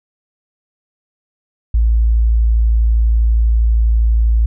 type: tone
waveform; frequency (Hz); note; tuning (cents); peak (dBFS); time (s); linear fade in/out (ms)
sine; 56.2; A1; +37; -9; 1.74-4.46; 5
effects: none